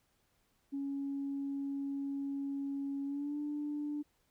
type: tone with pitch glide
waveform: sine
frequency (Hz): 278.1 to 294.6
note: C#4 to D4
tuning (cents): +6 to +6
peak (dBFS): -34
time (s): 0.72-4.03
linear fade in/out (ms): 20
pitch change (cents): +100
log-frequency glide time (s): 3.05-3.38
effects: tanh soft clip ceiling -30 dBFS + pink hiss -75 dBFS RMS until 4.3 s